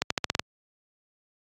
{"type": "accelerating click train", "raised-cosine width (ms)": 0.2, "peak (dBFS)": -6, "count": 7, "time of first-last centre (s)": [0.02, 0.395], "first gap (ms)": 84, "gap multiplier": 0.88, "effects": ["high-pass 80 Hz 12 dB/octave", "AAC 48 kbps"]}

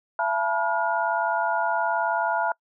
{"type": "tone cluster", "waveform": "sine", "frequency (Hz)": [674, 868, 967, 1427], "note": ["E5", "A5", "B5", "F6"], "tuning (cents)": [38, -24, -37, 37], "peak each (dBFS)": -27, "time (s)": [0.19, 2.52], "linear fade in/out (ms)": 2, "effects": ["noise-tail reverb RT60 0.1 s tail -26 dB re dry"]}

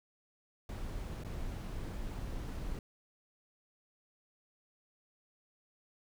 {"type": "noise with dropouts", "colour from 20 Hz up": "brown", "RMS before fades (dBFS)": -40, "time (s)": [0.69, 2.79], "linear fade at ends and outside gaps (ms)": 2, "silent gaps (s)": [1.237, 1.247], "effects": []}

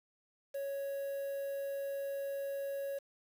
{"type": "tone with quantisation", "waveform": "triangle", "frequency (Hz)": 554.4, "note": "C#5", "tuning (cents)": 0, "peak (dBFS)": -34, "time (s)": [0.54, 2.99], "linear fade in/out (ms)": 10, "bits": 9, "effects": []}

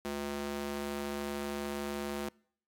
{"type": "tone with high-pass filter", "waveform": "square", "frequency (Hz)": 71.4, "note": "D2", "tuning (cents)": -48, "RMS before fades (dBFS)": -37, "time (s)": [0.05, 2.29], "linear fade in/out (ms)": 0, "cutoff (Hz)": 270, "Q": 1.2, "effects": ["noise-tail reverb RT60 0.6 s tail -26 dB re dry", "AAC 64 kbps"]}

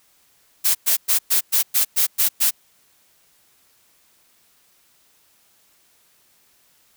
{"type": "noise bursts", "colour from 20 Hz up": "blue", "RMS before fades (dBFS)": -17, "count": 9, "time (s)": [0.64, 2.51], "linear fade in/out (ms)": 20, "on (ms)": 110, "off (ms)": 110, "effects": ["white hiss -59 dBFS RMS until 6.96 s"]}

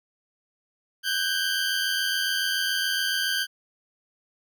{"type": "tone pair together", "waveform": "20% pulse", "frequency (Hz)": [1517.9, 1605], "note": ["F#6", "G6"], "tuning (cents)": [44, 40], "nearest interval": "minor second", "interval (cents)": 96, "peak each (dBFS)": -22, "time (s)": [1.03, 3.47], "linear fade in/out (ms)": 50, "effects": []}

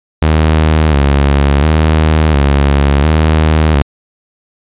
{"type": "tone with vibrato", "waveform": "sawtooth", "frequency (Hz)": 74.2, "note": "D2", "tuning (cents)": 18, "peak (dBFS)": -3, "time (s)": [0.22, 3.82], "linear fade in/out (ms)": 0, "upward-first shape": "square", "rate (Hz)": 0.71, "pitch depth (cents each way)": 91, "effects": ["resampled to 8000 Hz"]}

